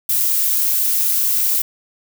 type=noise; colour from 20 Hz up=violet; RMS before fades=-17 dBFS; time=0.09-1.62 s; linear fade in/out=5 ms; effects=none